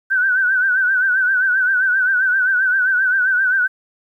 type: tone with vibrato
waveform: sine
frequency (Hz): 1519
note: F#6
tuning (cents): +45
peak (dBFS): -13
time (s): 0.1-3.68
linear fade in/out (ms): 20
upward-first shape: triangle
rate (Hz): 7.6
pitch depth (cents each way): 92
effects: 9-bit